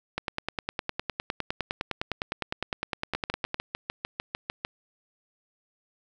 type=two click trains; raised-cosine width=0.3 ms; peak=-12 / -13 dBFS; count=34 / 11; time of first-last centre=0.18-3.544 / 3.15-4.649 s; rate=9.81 / 6.67 Hz; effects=none